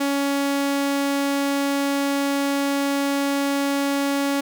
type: tone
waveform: sawtooth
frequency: 279.9 Hz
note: C#4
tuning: 17 cents sharp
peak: -16 dBFS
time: 0-4.41 s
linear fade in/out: 10 ms
effects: none